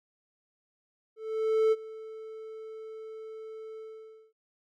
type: tone with ADSR envelope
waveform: triangle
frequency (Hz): 440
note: A4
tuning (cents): 0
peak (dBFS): -18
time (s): 1.16-4.33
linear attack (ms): 560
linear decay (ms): 34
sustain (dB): -20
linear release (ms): 550
effects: none